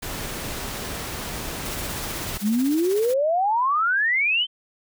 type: noise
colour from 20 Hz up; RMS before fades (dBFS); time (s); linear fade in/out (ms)
pink; -31; 0.02-2.38; 10
type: noise with tremolo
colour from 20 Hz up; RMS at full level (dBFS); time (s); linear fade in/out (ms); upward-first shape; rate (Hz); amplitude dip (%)
white; -34; 1.65-3.14; 5; sine; 16; 55
type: exponential sweep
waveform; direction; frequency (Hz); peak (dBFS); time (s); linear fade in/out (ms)
sine; up; 196 to 3152; -18; 2.41-4.47; 50
effects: none